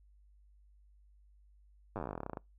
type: slowing click train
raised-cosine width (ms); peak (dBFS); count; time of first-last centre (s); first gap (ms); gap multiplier
1; -25; 21; 1.96-2.372; 9; 1.08
effects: noise-tail reverb RT60 0.2 s tail -25 dB re dry + added 50 Hz sine -60 dBFS peak until 2.58 s